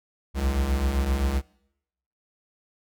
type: beating tone pair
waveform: square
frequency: 60.9 / 68.6 Hz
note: B1 / C#2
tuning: -24 / -17 cents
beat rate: 7.7 Hz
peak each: -29 / -24 dBFS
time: 0.34-1.42 s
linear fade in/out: 50 ms
effects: noise-tail reverb RT60 0.8 s tail -24 dB re dry